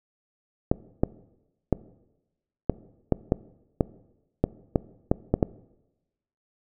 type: clicks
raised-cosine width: 2 ms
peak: -6 dBFS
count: 12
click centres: 0.715 / 1.035 / 1.727 / 2.697 / 3.123 / 3.321 / 3.808 / 4.44 / 4.758 / 5.115 / 5.34 / 5.428 s
effects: noise-tail reverb RT60 1.0 s tail -20 dB re dry